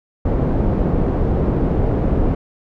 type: low-pass noise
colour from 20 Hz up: pink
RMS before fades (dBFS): -17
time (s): 0.25-2.35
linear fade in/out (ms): 5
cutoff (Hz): 500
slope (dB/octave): 12
effects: none